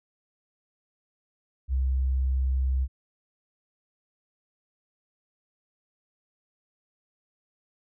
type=tone; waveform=sine; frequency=65.41 Hz; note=C2; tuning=in tune; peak=-22 dBFS; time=1.68-2.88 s; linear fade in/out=50 ms; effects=none